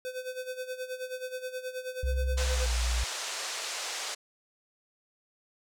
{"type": "tone with tremolo", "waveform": "square", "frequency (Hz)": 509, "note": "C5", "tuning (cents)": -48, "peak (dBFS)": -33, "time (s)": [0.05, 2.66], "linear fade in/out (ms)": 0, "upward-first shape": "sine", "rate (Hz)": 9.4, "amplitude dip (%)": 75}
{"type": "tone with pitch glide", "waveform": "sine", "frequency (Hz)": [65.2, 59.44], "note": ["C2", "A#1"], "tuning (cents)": [-5, 34], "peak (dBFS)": -26, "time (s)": [2.03, 3.04], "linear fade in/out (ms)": 5, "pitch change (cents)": -161, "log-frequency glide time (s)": [2.5, 2.69]}
{"type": "band-pass noise", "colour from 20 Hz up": "white", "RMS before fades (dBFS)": -36, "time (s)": [2.37, 4.15], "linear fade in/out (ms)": 10, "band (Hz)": [440, 7500], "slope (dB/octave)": 24}
{"effects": []}